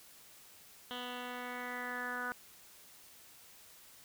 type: tone with low-pass filter sweep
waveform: 10% pulse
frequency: 246.9 Hz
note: B3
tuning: in tune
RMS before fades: -41 dBFS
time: 0.91-2.32 s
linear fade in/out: 0 ms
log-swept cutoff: 3100 to 1500 Hz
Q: 6.5
effects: white hiss -58 dBFS RMS until 4.04 s